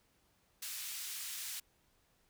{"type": "band-pass noise", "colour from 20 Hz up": "white", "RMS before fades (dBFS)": -43, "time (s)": [0.62, 1.6], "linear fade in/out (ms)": 5, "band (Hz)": [2000, 15000], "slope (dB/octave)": 12, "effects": ["pink hiss -73 dBFS RMS until 2.29 s"]}